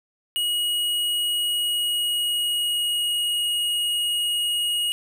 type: tone with pitch glide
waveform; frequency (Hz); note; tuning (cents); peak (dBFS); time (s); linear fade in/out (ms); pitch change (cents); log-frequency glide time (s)
square; 2900 to 2882; F#7 to F#7; -35 to -46; -22; 0.36-4.92; 0; -11; 1.38-3.54
effects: none